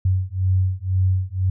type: beating tone pair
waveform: sine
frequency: 92.5 / 94.5 Hz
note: F#2 / F#2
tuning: 0 / +37 cents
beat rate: 2 Hz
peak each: -20 dBFS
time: 0.05-1.5 s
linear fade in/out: 5 ms
effects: none